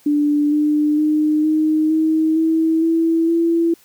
sine tone with pitch steps, 293.9 / 299.4 / 305 / 310.7 / 316.5 / 322.4 / 328.4 / 334.5 Hz, D4 / D4 / D#4 / D#4 / D#4 / E4 / E4 / E4, +1 / +33 / -34 / -2 / +30 / -38 / -6 / +25 cents, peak -13 dBFS, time 0.06-3.74 s, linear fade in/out 5 ms, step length 460 ms, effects white hiss -52 dBFS RMS until 3.84 s

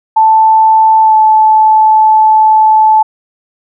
sine tone with pitch glide, 880 to 869.4 Hz, A5 to A5, 0 to -21 cents, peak -3 dBFS, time 0.16-3.03 s, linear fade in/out 10 ms, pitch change -21 cents, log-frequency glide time 1.02-1.15 s, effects none

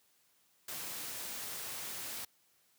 white noise, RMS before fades -42 dBFS, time 0.68-2.25 s, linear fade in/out 5 ms, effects white hiss -71 dBFS RMS until 2.78 s + high-pass 80 Hz 12 dB/octave

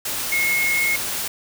sine tone in noise, 2165 Hz, C#7, 41 cents flat, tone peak -18 dBFS, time 0.32-0.96 s, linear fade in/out 5 ms, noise white, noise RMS -26 dBFS, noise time 0.05-1.28 s, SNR +5 dB, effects none

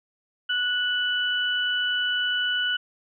sine tone pair together, 1473 / 2972 Hz, F#6 / F#7, -8 / +7 cents, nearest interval octave, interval 1215 cents, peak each -25 dBFS, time 0.49-2.77 s, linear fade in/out 10 ms, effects none

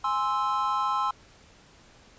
triangle chord, Ab augmented, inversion none, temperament equal with one note detuned, 830.6 / 1046.5 / 1313.2 Hz, Ab5 / C6 / E6, 0 / 0 / -7 cents, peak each -29 / -25 / -27 dBFS, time 0.04-1.11 s, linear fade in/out 5 ms, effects pink hiss -55 dBFS RMS until 2.18 s + resampled to 16000 Hz

